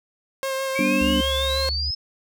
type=tone with vibrato; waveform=sawtooth; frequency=534 Hz; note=C5; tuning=35 cents sharp; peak=-20 dBFS; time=0.43-1.69 s; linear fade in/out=0 ms; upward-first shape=sine; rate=6.2 Hz; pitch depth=16 cents each way
type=exponential sweep; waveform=sine; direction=up; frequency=2247 to 5250 Hz; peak=-24 dBFS; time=0.75-1.95 s; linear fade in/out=10 ms
type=chord; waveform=sine; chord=G major; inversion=none; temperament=equal; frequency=196 / 246.9 / 293.7 Hz; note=G3 / B3 / D4; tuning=0 / 0 / 0 cents; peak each=-25 / -24 / -23 dBFS; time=0.79-1.21 s; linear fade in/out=2 ms
type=tone with pitch glide; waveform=sine; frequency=69.9 to 71.91 Hz; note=C#2 to D2; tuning=+15 to -36 cents; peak=-26 dBFS; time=1.01-1.91 s; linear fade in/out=5 ms; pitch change=+49 cents; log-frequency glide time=1.46-1.74 s
effects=none